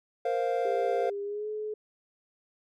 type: chord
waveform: triangle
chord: Bb suspended second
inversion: none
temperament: equal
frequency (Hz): 466.2 / 523.3 / 698.5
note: Bb4 / C5 / F5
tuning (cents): 0 / 0 / 0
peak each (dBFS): -28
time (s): 0.25-1.1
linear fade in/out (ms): 5
type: tone with pitch glide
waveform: sine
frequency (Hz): 403.5 to 426.8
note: G#4 to G#4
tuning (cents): -50 to +47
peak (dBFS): -31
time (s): 0.65-1.74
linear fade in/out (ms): 5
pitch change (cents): +97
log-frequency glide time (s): 1.23-1.48
effects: MP3 64 kbps